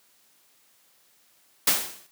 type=noise with exponential decay; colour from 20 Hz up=white; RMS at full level=-17 dBFS; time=1.67-2.07 s; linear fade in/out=5 ms; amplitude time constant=86 ms; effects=white hiss -62 dBFS RMS until 2.11 s + high-pass 150 Hz 12 dB/octave